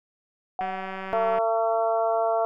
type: tone with exponential decay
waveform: sine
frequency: 744 Hz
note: F#5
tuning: 9 cents sharp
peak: -24 dBFS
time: 0.59-1.42 s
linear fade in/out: 1 ms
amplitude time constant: 180 ms
type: click train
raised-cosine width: 0.5 ms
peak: -20 dBFS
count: 149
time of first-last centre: 0.61-1.385 s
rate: 191 Hz
type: harmonic tone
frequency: 225.6 Hz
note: A3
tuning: 44 cents sharp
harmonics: 2 / 3 / 4 / 5 / 6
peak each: -29 / -22 / -31 / -33 / -35 dBFS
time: 1.13-2.45 s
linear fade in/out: 0 ms
effects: none